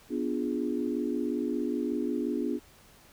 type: chord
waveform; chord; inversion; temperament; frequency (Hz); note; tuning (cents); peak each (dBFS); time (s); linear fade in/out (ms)
sine; B diminished seventh; none; equal with one note detuned; 246.9 / 292.3 / 349.2 / 415.3; B3 / D4 / F4 / Ab4; 0 / -8 / 0 / 0; -32 / -32 / -34 / -36; 0.09-2.6; 50
effects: pink hiss -57 dBFS RMS until 3.12 s